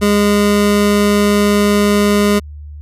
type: tone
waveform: 25% pulse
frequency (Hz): 205.4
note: G#3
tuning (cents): -19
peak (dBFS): -6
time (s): 0.01-2.4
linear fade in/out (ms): 20
effects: added 74 Hz sine -28 dBFS peak until 2.81 s + resampled to 32000 Hz